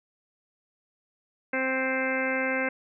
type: harmonic tone with a mistuned harmonic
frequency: 262 Hz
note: C4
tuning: 2 cents sharp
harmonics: 1 / 2 / 3 / 4 / 5 / 6 / 7 / 8 / 9 / 10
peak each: -32 / -30 / -38 / -39 / -42 / -31 / -42 / -31 / -41 / -38 dBFS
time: 1.53-2.69 s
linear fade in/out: 5 ms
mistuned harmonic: 7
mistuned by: -16 cents
effects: none